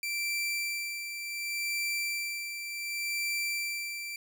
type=tone with tremolo; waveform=sawtooth; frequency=2345 Hz; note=D7; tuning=3 cents flat; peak=-26 dBFS; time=0.03-4.16 s; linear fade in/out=2 ms; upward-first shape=sine; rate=0.68 Hz; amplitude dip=55%; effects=none